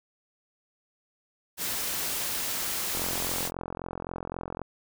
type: noise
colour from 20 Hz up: white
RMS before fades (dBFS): -31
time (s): 1.57-3.51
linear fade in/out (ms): 50
type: click train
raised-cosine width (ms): 1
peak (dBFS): -20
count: 74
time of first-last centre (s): 2.95-4.617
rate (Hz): 43.8
effects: none